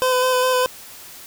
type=tone with vibrato; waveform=25% pulse; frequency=508 Hz; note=B4; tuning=49 cents sharp; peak=-12 dBFS; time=0.02-0.66 s; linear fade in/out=0 ms; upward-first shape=square; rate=4.9 Hz; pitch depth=14 cents each way; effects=white hiss -40 dBFS RMS until 1.26 s